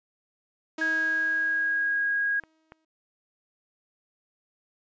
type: tone with exponential decay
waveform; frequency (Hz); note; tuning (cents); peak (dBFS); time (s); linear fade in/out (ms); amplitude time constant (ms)
sawtooth; 317.5; D#4; +35; -28; 0.78-2.85; 5; 450
type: tone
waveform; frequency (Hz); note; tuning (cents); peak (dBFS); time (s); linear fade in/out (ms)
sine; 1641; G#6; -21; -23; 0.81-2.4; 5
type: clicks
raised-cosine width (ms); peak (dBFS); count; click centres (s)
0.5; -29; 2; 2.437 / 2.721
effects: resampled to 16000 Hz